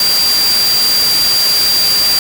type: tone in noise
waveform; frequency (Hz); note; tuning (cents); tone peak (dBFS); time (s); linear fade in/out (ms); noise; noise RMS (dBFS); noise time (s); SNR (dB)
sine; 4730; D8; +12; -10; 0-2.19; 2; white; -17; 0-2.19; +4
effects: none